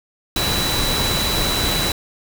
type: tone in noise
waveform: sine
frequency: 3951 Hz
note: B7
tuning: in tune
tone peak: -22 dBFS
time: 0.36-1.92 s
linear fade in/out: 2 ms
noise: pink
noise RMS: -21 dBFS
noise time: 0.36-1.92 s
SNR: -4 dB
effects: none